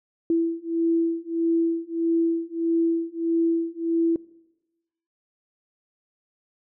sine beating tone pair, 331.4 / 333 Hz, E4 / E4, +9 / +18 cents, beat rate 1.6 Hz, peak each -24 / -23 dBFS, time 0.3-4.16 s, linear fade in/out 2 ms, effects noise-tail reverb RT60 1.0 s tail -22 dB re dry

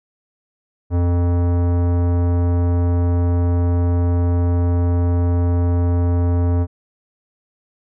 sine tone with tanh clipping, 87.31 Hz, F2, in tune, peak -16 dBFS, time 0.9-6.67 s, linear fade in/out 50 ms, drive 18 dB, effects none

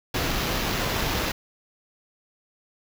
pink noise with sample-and-hold, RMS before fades -26 dBFS, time 0.14-1.32 s, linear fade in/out 5 ms, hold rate 8820 Hz, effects none

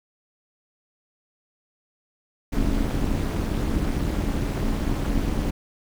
brown noise with amplitude modulation, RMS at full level -20 dBFS, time 2.52-5.51 s, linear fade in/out 10 ms, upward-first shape sine, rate 247 Hz, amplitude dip 90%, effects none

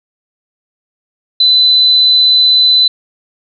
sine tone, 4012 Hz, B7, 26 cents sharp, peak -5 dBFS, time 1.4-2.88 s, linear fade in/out 5 ms, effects none

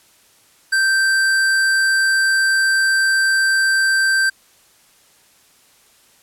sine tone with hard clipping, 1564 Hz, G6, 4 cents flat, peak -15 dBFS, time 0.72-4.3 s, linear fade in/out 10 ms, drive 16 dB, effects white hiss -53 dBFS RMS until 6.22 s + low-pass 12000 Hz 12 dB/octave

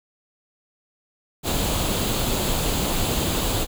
pink noise with comb filter, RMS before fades -23 dBFS, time 1.43-3.67 s, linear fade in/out 50 ms, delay 0.27 ms, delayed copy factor +0.5, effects none

